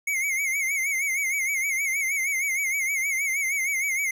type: tone with vibrato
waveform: square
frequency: 2178 Hz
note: C#7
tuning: 31 cents flat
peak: -24 dBFS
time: 0.07-4.11 s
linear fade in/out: 5 ms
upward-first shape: sine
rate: 6.4 Hz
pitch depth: 91 cents each way
effects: none